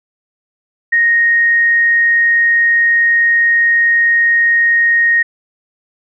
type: tone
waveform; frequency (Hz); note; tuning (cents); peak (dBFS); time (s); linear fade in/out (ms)
sine; 1864.7; A#6; 0; -8; 0.92-5.23; 10
effects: none